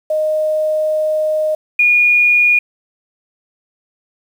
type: tone pair in turn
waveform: sine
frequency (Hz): 619 / 2440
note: D#5 / D#7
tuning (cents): -9 / -34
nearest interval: 2 octaves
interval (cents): 2375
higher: second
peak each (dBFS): -13 / -8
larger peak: second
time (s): 0.1-1.55 / 1.79-2.59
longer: first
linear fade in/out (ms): 5
effects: 7-bit